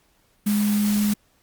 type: tone in noise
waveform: sine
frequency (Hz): 207.7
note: G#3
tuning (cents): 0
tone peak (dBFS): -18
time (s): 0.46-1.14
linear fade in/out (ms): 10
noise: white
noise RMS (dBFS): -31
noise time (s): 0.46-1.14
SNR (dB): +10
effects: pink hiss -63 dBFS RMS until 1.42 s + Opus 48 kbps